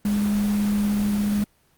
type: tone in noise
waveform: sine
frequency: 206 Hz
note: G#3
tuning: 14 cents flat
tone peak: -19 dBFS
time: 0.05-1.44 s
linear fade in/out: 2 ms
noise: pink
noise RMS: -34 dBFS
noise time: 0.05-1.44 s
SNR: +12 dB
effects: pink hiss -62 dBFS RMS until 1.77 s + Opus 24 kbps